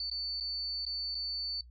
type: tone with dropouts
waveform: sine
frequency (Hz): 4500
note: C#8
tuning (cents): +25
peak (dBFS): -33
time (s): 0-1.61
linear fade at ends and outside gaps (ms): 2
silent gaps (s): 0.1-0.113 / 0.401-0.407 / 0.852-0.864 / 1.147-1.151
effects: noise-tail reverb RT60 0.1 s tail -22 dB re dry + added 60 Hz sine -51 dBFS peak until 1.7 s